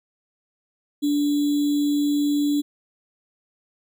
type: tone with sample-and-hold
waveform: sine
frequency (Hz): 290.9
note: D4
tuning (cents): -16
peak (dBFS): -18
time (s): 1.02-2.62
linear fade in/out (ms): 20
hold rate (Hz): 3675
effects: none